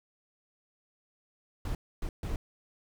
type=noise bursts at uneven times; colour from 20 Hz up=brown; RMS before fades=-33 dBFS; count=3; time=1.65-1.75 / 2.02-2.09 / 2.23-2.36 s; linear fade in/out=2 ms; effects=none